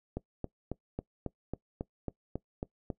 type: click train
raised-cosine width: 2 ms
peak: -21 dBFS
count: 11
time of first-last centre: 0.17-2.902 s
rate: 3.66 Hz
effects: noise-tail reverb RT60 0.1 s tail -21 dB re dry